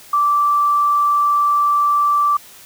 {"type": "tone", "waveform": "sine", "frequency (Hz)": 1167, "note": "D6", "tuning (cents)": -11, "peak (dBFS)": -12, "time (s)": [0.13, 2.37], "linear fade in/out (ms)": 5, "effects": ["white hiss -42 dBFS RMS until 2.65 s"]}